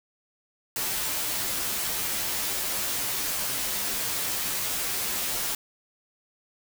white noise with comb filter, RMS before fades -29 dBFS, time 0.76-5.55 s, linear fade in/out 2 ms, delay 12 ms, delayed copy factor -0.85, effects none

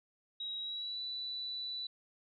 sine tone with pitch glide, 3832 to 3967 Hz, A#7 to B7, +47 to +7 cents, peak -37 dBFS, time 0.4-1.87 s, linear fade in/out 5 ms, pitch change +60 cents, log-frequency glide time 0.59-1 s, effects MP3 64 kbps

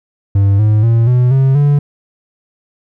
triangle tone with pitch steps, 99.2 / 106.94 / 115.27 / 124.26 / 133.95 / 144.4 Hz, G2 / A2 / A#2 / B2 / C3 / D3, +21 / -49 / -19 / +11 / +41 / -29 cents, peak -5 dBFS, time 0.35-1.79 s, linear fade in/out 5 ms, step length 240 ms, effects none

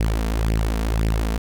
sawtooth tone with flanger, 54.8 Hz, A1, 6 cents flat, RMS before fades -21 dBFS, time 0-1.38 s, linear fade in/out 5 ms, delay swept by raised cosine 0.37 to 4.47 ms, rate 1.9 Hz, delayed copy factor +0.65, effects none

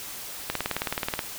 click train, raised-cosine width 0.3 ms, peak -10 dBFS, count 14, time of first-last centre 0.5-1.191 s, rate 18.8 Hz, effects white hiss -38 dBFS RMS until 1.38 s

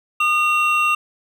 triangle tone pair together, 1218.7 / 2736 Hz, D#6 / F7, -36 / -36 cents, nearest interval octave + major second, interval 1400 cents, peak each -16 dBFS, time 0.2-0.95 s, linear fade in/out 5 ms, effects none

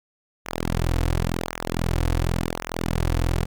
sawtooth tone with flanger, 42.11 Hz, E1, 38 cents sharp, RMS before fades -24 dBFS, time 0.45-3.46 s, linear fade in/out 20 ms, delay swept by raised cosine 0.22 to 5.12 ms, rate 0.91 Hz, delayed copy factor -0.95, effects none

